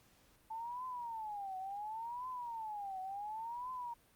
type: tone with vibrato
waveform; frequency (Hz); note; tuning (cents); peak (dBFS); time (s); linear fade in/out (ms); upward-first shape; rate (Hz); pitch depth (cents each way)
sine; 876; A5; -8; -40; 0.5-3.94; 10; triangle; 0.7; 280
effects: pink hiss -68 dBFS RMS until 4.15 s + Opus 48 kbps